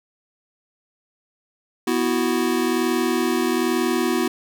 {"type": "chord", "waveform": "square", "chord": "B suspended fourth", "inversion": "none", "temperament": "just", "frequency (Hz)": [246.9, 329.3, 370.4], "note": ["B3", "E4", "F#4"], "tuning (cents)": [0, -2, 2], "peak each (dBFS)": -24, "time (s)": [1.87, 4.28], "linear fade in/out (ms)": 5, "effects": []}